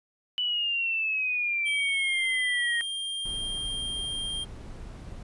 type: exponential sweep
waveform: sine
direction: down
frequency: 2983 to 1864.7 Hz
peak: -25 dBFS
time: 0.38-2.81 s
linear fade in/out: 0 ms
type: tone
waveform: square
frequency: 3196 Hz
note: G7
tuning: 33 cents sharp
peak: -31 dBFS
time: 1.65-4.45 s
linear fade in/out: 20 ms
type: noise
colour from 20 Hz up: brown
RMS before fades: -40 dBFS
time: 3.25-5.23 s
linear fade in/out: 5 ms
effects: resampled to 24000 Hz